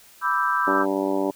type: chord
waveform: sine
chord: E minor seventh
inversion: second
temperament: equal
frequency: 987.8 / 1174.7 / 1318.5 / 1568 Hz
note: B5 / D6 / E6 / G6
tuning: 0 / 0 / 0 / 0 cents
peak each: -25 dBFS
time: 0.21-0.86 s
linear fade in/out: 50 ms
type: harmonic tone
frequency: 97 Hz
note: G2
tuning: 18 cents flat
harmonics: 2 / 3 / 4 / 5 / 6 / 7 / 8 / 9 / 10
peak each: -34 / -25 / -26 / -35 / -28 / -36 / -36 / -33 / -35 dBFS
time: 0.67-1.31 s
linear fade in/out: 5 ms
effects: white hiss -51 dBFS RMS until 1.35 s